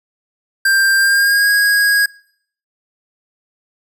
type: tone with pitch glide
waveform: square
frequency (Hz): 1584 to 1645.6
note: G6 to G#6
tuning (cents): +18 to -16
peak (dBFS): -11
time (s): 0.65-2.06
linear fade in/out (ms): 5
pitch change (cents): +66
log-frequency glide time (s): 0.97-1.51
effects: noise-tail reverb RT60 0.6 s tail -22 dB re dry